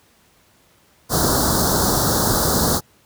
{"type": "band-stop noise", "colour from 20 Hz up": "pink", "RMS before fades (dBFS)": -17, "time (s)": [1.09, 2.81], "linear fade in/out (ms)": 50, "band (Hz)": [1500, 4000], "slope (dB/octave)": 48, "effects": ["pink hiss -56 dBFS RMS until 3.05 s", "high-pass 60 Hz 12 dB/octave"]}